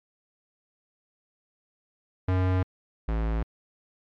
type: tone pair in turn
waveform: square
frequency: 92.5 / 55.23 Hz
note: F#2 / A1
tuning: 0 / +7 cents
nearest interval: major sixth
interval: 893 cents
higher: first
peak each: -22 / -25 dBFS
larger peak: first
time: 2.28-2.63 / 3.08-3.43 s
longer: neither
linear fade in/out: 5 ms
effects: low-pass 2000 Hz 12 dB/octave + MP3 96 kbps